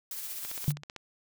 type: noise with tremolo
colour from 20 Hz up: blue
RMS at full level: -37 dBFS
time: 0.11-0.72 s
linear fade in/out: 2 ms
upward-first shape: sine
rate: 16 Hz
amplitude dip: 35%
type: click train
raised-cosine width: 0.2 ms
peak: -23 dBFS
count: 9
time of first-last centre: 0.45-0.963 s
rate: 15.6 Hz
type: tone with exponential decay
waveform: sine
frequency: 146.83 Hz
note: D3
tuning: in tune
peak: -19 dBFS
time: 0.68-0.83 s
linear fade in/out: 0 ms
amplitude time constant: 31 ms
effects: none